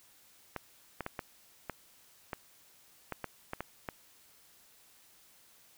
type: clicks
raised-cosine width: 0.5 ms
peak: -21 dBFS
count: 11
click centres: 0.563 / 1.007 / 1.064 / 1.192 / 1.697 / 2.332 / 3.123 / 3.243 / 3.534 / 3.606 / 3.888 s
effects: white hiss -62 dBFS RMS until 5.77 s